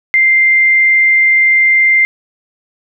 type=tone; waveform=sine; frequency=2093 Hz; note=C7; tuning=in tune; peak=-6 dBFS; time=0.14-2.05 s; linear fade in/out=0 ms; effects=none